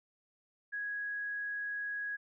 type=tone; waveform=sine; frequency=1661.2 Hz; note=G#6; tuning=in tune; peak=-35 dBFS; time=0.72-2.17 s; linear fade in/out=20 ms; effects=none